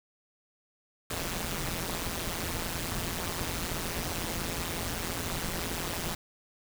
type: noise with amplitude modulation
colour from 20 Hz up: pink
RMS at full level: -30 dBFS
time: 1.1-6.15 s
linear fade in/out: 5 ms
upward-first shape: sine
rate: 171 Hz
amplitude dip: 90%
effects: none